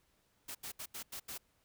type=noise bursts at uneven times; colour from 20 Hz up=white; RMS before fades=-44 dBFS; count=6; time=0.48-0.55 / 0.63-0.72 / 0.79-0.86 / 0.94-1.03 / 1.12-1.2 / 1.28-1.38 s; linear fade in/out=10 ms; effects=pink hiss -74 dBFS RMS until 1.64 s